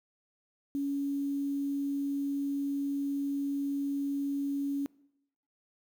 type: tone with quantisation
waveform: sine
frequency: 280.6 Hz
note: C#4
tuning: 21 cents sharp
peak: -29 dBFS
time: 0.75-4.86 s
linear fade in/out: 0 ms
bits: 9
effects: noise-tail reverb RT60 0.8 s tail -23 dB re dry